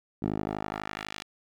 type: tone with band-pass filter sweep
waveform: 10% pulse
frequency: 52 Hz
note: G#1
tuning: 3 cents sharp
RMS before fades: -34 dBFS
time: 0.22-1.23 s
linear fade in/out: 10 ms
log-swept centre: 270 to 3800 Hz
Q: 0.96
effects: none